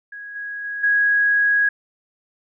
sine tone with level steps, 1656 Hz, G#6, 5 cents flat, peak -32 / -27 / -25 / -14 dBFS, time 0.12-1.69 s, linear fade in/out 5 ms, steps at 0.35 / 0.64 / 0.83 s, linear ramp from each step 10 ms, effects none

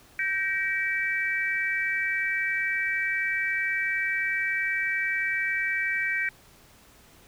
sine tone cluster, 1560 / 1891 / 2304 Hz, G6 / A#6 / D7, -9 / +24 / -34 cents, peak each -30 / -29 / -28 dBFS, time 0.19-6.29 s, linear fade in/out 2 ms, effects pink hiss -55 dBFS RMS until 7.27 s

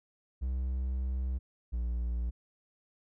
triangle tone pair in turn, 64.2 / 59.23 Hz, C2 / A#1, -32 / +28 cents, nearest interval minor second, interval 140 cents, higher first, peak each -28 dBFS, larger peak neither, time 0.41-1.39 / 1.72-2.31 s, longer first, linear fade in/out 20 ms, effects none

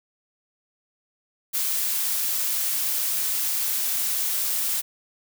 blue noise, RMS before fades -25 dBFS, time 1.53-4.82 s, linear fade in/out 20 ms, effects none

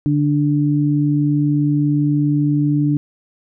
sine tone pair together, 146.09 / 293.7 Hz, D3 / D4, -9 / 0 cents, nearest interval octave, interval 1209 cents, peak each -16 dBFS, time 0.06-2.97 s, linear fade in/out 0 ms, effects none

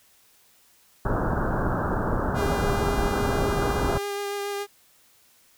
pink low-pass noise, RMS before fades -25 dBFS, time 1.05-3.98 s, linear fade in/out 5 ms, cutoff 1600 Hz, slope 96 dB/octave
sawtooth tone with vibrato, 404.2 Hz, G#4, 47 cents flat, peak -24 dBFS, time 2.34-4.67 s, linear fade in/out 50 ms, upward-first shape sine, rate 7.1 Hz, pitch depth 13 cents each way
effects white hiss -59 dBFS RMS until 5.57 s

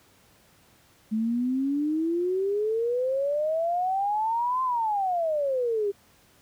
sine exponential two-way sweep, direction up then down, 214.1 to 1046.5 to 392.7 Hz, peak -23 dBFS, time 1.11-5.92 s, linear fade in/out 20 ms, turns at 4.63 s, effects pink hiss -59 dBFS RMS until 6.41 s + high-pass 60 Hz 12 dB/octave

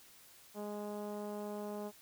10% pulse tone with low-pass filter, 207.7 Hz, G#3, in tune, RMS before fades -42 dBFS, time 0.54-1.92 s, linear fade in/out 50 ms, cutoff 680 Hz, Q 0.8, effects white hiss -60 dBFS RMS until 2.01 s

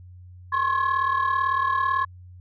sine tone cluster, 1057 / 1095 / 1693 Hz, C6 / C#6 / G#6, +17 / -22 / +33 cents, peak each -22 / -23 / -27 dBFS, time 0.52-2.05 s, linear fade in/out 10 ms, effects tanh soft clip ceiling -15 dBFS + added 90 Hz sine -42 dBFS peak until 2.4 s

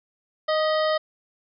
harmonic tone with a mistuned harmonic, 621 Hz, D#5, 3 cents flat, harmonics 1 / 2 / 3 / 5 / 6 / 7 / 8, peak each -21 / -27 / -31 / -35 / -37 / -38 / -39 dBFS, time 0.48-0.98 s, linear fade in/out 10 ms, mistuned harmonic 3, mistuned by +49 cents, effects none

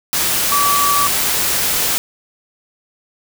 sine tone in noise, 1149 Hz, D6, 38 cents flat, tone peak -14 dBFS, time 0.52-1.07 s, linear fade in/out 0 ms, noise white, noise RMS -17 dBFS, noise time 0.13-1.98 s, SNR 0 dB, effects none

